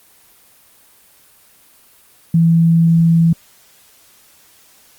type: tone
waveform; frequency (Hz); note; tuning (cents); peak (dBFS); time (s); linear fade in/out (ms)
sine; 165.9; E3; +11; -8; 2.34-3.33; 5
effects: white hiss -49 dBFS RMS until 4.98 s + Opus 24 kbps